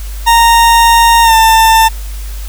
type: tone with pitch glide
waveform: 40% pulse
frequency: 927 to 893.9 Hz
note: A#5 to A5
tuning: -10 to +27 cents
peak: -3 dBFS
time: 0.26-1.89 s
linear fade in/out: 20 ms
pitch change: -63 cents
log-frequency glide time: 1.23-1.34 s
effects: added 50 Hz sine -19 dBFS peak until 2.48 s + white hiss -33 dBFS RMS until 2.48 s